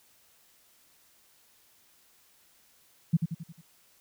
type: tone with echo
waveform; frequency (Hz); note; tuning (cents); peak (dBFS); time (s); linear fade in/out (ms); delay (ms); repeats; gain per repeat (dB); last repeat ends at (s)
sine; 164.81; E3; 0; -18; 3.13-3.17; 10; 89; 5; -6; 3.615
effects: white hiss -63 dBFS RMS until 4 s